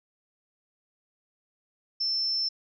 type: tone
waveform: sine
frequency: 5330 Hz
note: E8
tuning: 18 cents sharp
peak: -25 dBFS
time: 2-2.49 s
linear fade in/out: 10 ms
effects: none